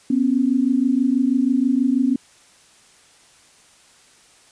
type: tone pair together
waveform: sine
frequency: 246.9 / 273.1 Hz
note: B3 / C#4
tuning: 0 / -26 cents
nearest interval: major second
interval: 174 cents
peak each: -18 dBFS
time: 0.1-2.16 s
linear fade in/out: 5 ms
effects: white hiss -52 dBFS RMS until 4.51 s + resampled to 22050 Hz